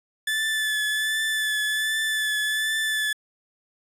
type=tone with vibrato; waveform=30% pulse; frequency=1740 Hz; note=A6; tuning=20 cents flat; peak=-20 dBFS; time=0.27-3.13 s; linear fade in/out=5 ms; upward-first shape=triangle; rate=1.3 Hz; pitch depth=26 cents each way; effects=resampled to 32000 Hz